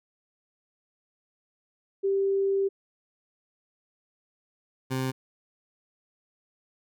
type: tone pair in turn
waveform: sine / 20% pulse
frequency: 392 / 130.81 Hz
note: G4 / C3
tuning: 0 / 0 cents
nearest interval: octave + perfect fifth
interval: 1900 cents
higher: first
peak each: -22 dBFS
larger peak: neither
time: 2.03-2.69 / 4.9-5.12 s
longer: first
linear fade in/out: 20 ms
effects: none